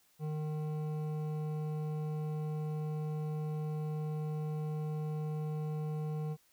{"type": "tone with hard clipping", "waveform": "sine", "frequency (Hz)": 153.2, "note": "D#3", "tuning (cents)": -27, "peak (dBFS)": -36, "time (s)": [0.19, 6.37], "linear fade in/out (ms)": 50, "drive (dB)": 11, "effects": ["white hiss -69 dBFS RMS until 6.52 s"]}